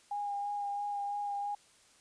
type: tone with vibrato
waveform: sine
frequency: 814 Hz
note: G#5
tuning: 35 cents flat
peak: -33 dBFS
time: 0.11-1.55 s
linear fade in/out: 5 ms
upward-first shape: sine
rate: 3 Hz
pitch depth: 16 cents each way
effects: white hiss -63 dBFS RMS until 2 s + resampled to 22050 Hz